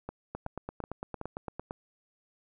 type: two click trains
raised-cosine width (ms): 1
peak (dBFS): -22 / -23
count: 13 / 4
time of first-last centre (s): 0.35-1.709 / 0.09-1.214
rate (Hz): 8.83 / 2.67
effects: none